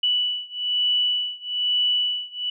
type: beating tone pair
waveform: sine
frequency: 2960 / 2961.1 Hz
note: F#7 / F#7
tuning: 0 / +1 cents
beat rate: 1.1 Hz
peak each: -23 / -24 dBFS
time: 0.03-2.5 s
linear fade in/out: 5 ms
effects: none